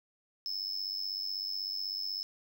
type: tone with amplitude modulation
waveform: triangle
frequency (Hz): 5230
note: E8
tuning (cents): -15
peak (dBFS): -29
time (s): 0.46-2.23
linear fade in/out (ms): 0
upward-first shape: sine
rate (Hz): 96.1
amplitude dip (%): 85
effects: none